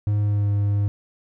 triangle tone with pitch glide, 103.83 to 101.81 Hz, G#2 to G#2, 0 to -34 cents, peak -16 dBFS, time 0.07-0.88 s, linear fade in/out 0 ms, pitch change -34 cents, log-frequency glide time 0.2-0.5 s, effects none

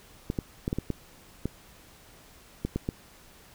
clicks, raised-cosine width 3 ms, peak -15 dBFS, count 10, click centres 0.301 / 0.388 / 0.679 / 0.729 / 0.786 / 0.903 / 1.456 / 2.65 / 2.76 / 2.889 s, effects pink hiss -54 dBFS RMS until 3.54 s

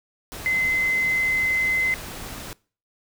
sine tone in noise, 2054 Hz, C7, 33 cents flat, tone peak -19 dBFS, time 0.46-1.94 s, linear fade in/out 0 ms, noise pink, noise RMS -36 dBFS, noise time 0.32-2.53 s, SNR +14 dB, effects noise-tail reverb RT60 0.4 s tail -23 dB re dry

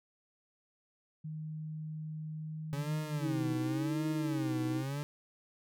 sine tone with pitch glide, 155.56 to 156.55 Hz, D#3 to D#3, 0 to +11 cents, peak -38 dBFS, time 1.24-3.55 s, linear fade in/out 10 ms, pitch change +11 cents, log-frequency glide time 2.34-2.65 s
40% pulse tone with vibrato, 138.59 Hz, C#3, in tune, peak -34 dBFS, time 2.73-5.03 s, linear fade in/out 0 ms, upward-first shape sine, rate 0.92 Hz, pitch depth 180 cents each way
sine tone with tremolo, 315.6 Hz, D#4, 25 cents sharp, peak -31 dBFS, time 3.2-4.84 s, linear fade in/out 50 ms, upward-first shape sine, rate 20 Hz, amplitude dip 40%
effects none

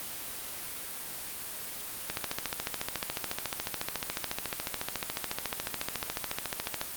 click train, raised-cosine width 0.2 ms, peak -13 dBFS, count 67, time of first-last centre 2.1-6.814 s, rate 14 Hz, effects white hiss -39 dBFS RMS until 6.96 s + Opus 32 kbps

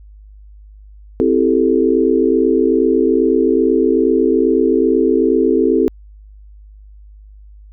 sine chord, A minor seventh, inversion first, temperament equal, 261.6 / 329.6 / 392 / 440 Hz, C4 / E4 / G4 / A4, 0 / 0 / 0 / 0 cents, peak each -16 dBFS, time 1.2-5.88 s, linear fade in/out 0 ms, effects added 51 Hz sine -37 dBFS peak until 7.72 s

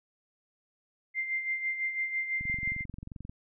sine tone with tremolo, 2093 Hz, C7, in tune, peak -27 dBFS, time 1.14-2.85 s, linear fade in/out 50 ms, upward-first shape sine, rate 6 Hz, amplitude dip 60%
click train, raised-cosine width 5 ms, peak -29 dBFS, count 21, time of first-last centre 2.41-3.295 s, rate 22.6 Hz
effects none

